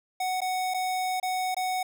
square tone with dropouts, 742 Hz, F#5, 5 cents sharp, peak -27 dBFS, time 0.2-1.83 s, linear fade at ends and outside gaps 5 ms, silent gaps 0.406-0.416 / 0.739-0.743 / 1.2-1.228 / 1.546-1.566 s, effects none

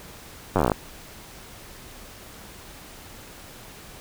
slowing click train, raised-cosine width 1 ms, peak -6 dBFS, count 12, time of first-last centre 0.56-0.718 s, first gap 10 ms, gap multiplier 1.07, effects pink hiss -44 dBFS RMS until 4 s

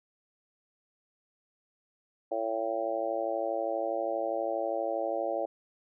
harmonic tone, 112.4 Hz, A2, 37 cents sharp, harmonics 3 / 4 / 5 / 6 / 7, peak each -38 / -39 / -32 / -34 / -37 dBFS, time 2.31-5.46 s, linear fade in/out 10 ms, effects none

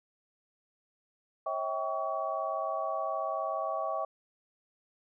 sine tone cluster, 545 / 644 / 782 / 1129 Hz, C#5 / E5 / G5 / C#6, -29 / -41 / -4 / +31 cents, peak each -39 / -34 / -37 / -35 dBFS, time 1.46-4.05 s, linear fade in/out 5 ms, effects none

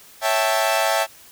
sawtooth chord, A dominant seventh, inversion first, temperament equal, 554.4 / 659.3 / 784 / 880 Hz, C#5 / E5 / G5 / A5, 0 / 0 / 0 / 0 cents, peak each -22 / -17 / -21 / -20 dBFS, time 0.21-1.07 s, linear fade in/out 50 ms, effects white hiss -47 dBFS RMS until 1.31 s

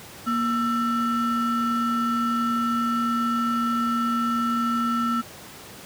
triangle ring-modulated tone, 784 Hz, G5, in tune, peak -16 dBFS, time 0.26-5.22 s, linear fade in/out 20 ms, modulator 548 Hz, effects pink hiss -42 dBFS RMS until 5.85 s + high-pass 100 Hz 12 dB/octave

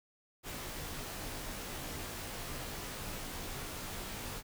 pink noise with comb filter, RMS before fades -42 dBFS, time 0.43-4.43 s, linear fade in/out 50 ms, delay 18 ms, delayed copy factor -0.65, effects none

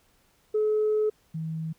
sine tone pair in turn, 428 / 160.32 Hz, A4 / E3, -48 / -48 cents, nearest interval octave + perfect fourth, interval 1700 cents, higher first, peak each -20 / -29 dBFS, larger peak first, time 0.54-1.1 / 1.34-1.73 s, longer first, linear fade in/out 10 ms, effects tanh soft clip ceiling -18 dBFS + pink hiss -65 dBFS RMS until 1.78 s

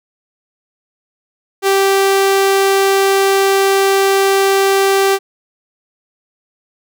sawtooth tone, 390.6 Hz, G4, 6 cents flat, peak -6 dBFS, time 1.62-5.19 s, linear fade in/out 50 ms, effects none

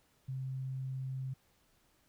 sine tone, 131.8 Hz, C3, 13 cents sharp, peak -36 dBFS, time 0.28-1.34 s, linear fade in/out 10 ms, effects pink hiss -71 dBFS RMS until 2.08 s

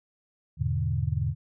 sine chord, E dominant seventh, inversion none, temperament equal, 82.41 / 103.83 / 123.47 / 146.83 Hz, E2 / G#2 / B2 / D3, 0 / 0 / 0 / 0 cents, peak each -30 dBFS, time 0.57-1.35 s, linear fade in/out 50 ms, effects none

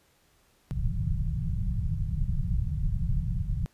pink low-pass noise, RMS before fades -28 dBFS, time 0.71-3.66 s, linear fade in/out 0 ms, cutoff 180 Hz, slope 96 dB/octave, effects pink hiss -65 dBFS RMS until 3.73 s + resampled to 32000 Hz

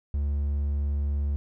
triangle tone, 71.7 Hz, D2, 41 cents flat, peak -22 dBFS, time 0.14-1.36 s, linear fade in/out 0 ms, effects none

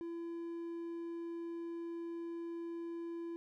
triangle tone, 337.3 Hz, E4, 40 cents sharp, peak -38 dBFS, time 0.01-3.36 s, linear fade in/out 0 ms, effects none

